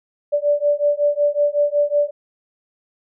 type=beating tone pair; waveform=sine; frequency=581 / 586.4 Hz; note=D5 / D5; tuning=-19 / -3 cents; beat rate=5.4 Hz; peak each=-18 dBFS; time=0.32-2.11 s; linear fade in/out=20 ms; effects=none